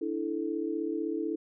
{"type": "chord", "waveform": "sine", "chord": "D suspended second", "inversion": "none", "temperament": "equal with one note detuned", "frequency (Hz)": [293.7, 329.6, 437.2], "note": ["D4", "E4", "A4"], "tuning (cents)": [0, 0, -11], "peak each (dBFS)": [-35, -32, -35], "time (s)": [0.01, 1.36], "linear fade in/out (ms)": 10, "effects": []}